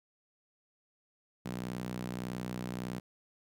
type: tone with high-pass filter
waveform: sawtooth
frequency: 61.7 Hz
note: B1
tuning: 1 cent flat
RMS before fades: -39 dBFS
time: 1.45-3 s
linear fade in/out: 10 ms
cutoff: 170 Hz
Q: 2
effects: none